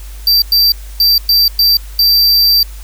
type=tone bursts at uneven times; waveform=square; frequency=4683 Hz; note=D8; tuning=6 cents flat; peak=-7 dBFS; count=6; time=0.27-0.42 / 0.52-0.72 / 1-1.18 / 1.29-1.48 / 1.59-1.77 / 1.99-2.63 s; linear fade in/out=2 ms; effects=added 50 Hz sine -26 dBFS peak until 2.83 s + white hiss -39 dBFS RMS until 2.83 s